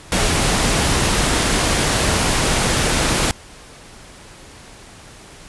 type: noise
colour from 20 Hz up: pink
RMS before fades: -17 dBFS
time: 0.12-3.31 s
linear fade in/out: 0 ms
effects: pink hiss -41 dBFS RMS until 5.48 s + resampled to 24000 Hz